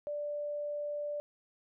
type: tone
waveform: sine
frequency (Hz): 587.3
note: D5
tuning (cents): 0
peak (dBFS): -34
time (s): 0.07-1.2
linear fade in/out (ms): 0
effects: none